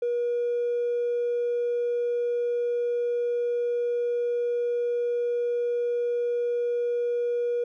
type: tone with hard clipping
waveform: sine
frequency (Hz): 480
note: B4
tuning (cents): -49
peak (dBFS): -24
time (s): 0.02-7.64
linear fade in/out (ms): 5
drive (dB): 1
effects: none